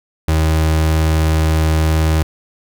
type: tone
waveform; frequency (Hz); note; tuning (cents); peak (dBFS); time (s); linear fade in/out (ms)
35% pulse; 79; D#2; +27; -10; 0.28-2.23; 5
effects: none